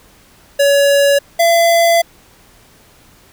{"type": "tone pair in turn", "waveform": "square", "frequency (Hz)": [564, 676.6], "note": ["C#5", "E5"], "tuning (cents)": [30, 45], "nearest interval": "minor third", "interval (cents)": 315, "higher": "second", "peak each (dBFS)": -9, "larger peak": "neither", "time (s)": [[0.59, 1.19], [1.39, 2.02]], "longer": "second", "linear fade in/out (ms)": 10, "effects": ["pink hiss -47 dBFS RMS until 3.32 s"]}